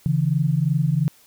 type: tone pair together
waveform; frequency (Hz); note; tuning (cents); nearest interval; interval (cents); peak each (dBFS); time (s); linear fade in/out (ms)
sine; 139.37 / 162.2; C#3 / E3; +10 / -28; minor third; 262; -20; 0.06-1.08; 0
effects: white hiss -54 dBFS RMS until 1.26 s